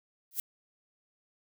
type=noise with exponential growth; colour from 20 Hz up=violet; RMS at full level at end=-27 dBFS; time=0.31-0.4 s; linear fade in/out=1 ms; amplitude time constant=19 ms; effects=none